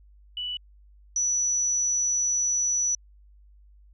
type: tone pair in turn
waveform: sine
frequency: 2960 / 5920 Hz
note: F#7 / F#8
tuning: 0 / 0 cents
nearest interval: octave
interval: 1200 cents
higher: second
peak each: -29 / -22 dBFS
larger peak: second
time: 0.37-0.57 / 1.16-2.95 s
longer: second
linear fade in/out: 2 ms
effects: added 50 Hz sine -51 dBFS peak until 3.93 s